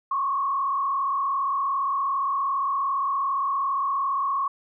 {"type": "tone with frequency modulation", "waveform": "sine", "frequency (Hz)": 1100, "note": "C#6", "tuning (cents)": -14, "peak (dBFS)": -22, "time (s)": [0.11, 4.48], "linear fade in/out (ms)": 5, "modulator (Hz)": 37.4, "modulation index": 1.1, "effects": []}